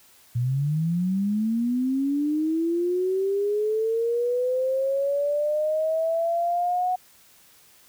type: linear sweep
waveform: sine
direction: up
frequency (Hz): 116.54 to 737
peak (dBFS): -21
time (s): 0.35-6.96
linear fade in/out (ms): 10
effects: white hiss -55 dBFS RMS until 7.88 s